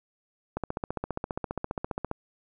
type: click train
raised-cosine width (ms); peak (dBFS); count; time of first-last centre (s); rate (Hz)
1; -16; 24; 0.57-2.114; 14.9
effects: none